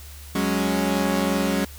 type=chord; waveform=sawtooth; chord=F# suspended second; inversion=none; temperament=equal; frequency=185 / 207.7 / 277.2 Hz; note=F#3 / G#3 / C#4; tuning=0 / 0 / 0 cents; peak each=-21 dBFS; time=0.35-1.65 s; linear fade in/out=5 ms; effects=added 72 Hz sine -39 dBFS peak until 1.78 s + white hiss -45 dBFS RMS until 1.78 s